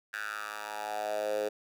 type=tone with high-pass filter sweep; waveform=10% pulse; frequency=105.6 Hz; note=G#2; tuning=29 cents sharp; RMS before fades=-35 dBFS; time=0.13-1.49 s; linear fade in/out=10 ms; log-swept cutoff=1600 to 460 Hz; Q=5.1; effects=none